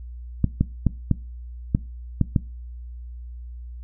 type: clicks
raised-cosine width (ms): 5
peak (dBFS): -5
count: 7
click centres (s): 0.443 / 0.61 / 0.867 / 1.113 / 1.749 / 2.213 / 2.362
effects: noise-tail reverb RT60 0.3 s tail -20 dB re dry + added 60 Hz sine -34 dBFS peak until 3.83 s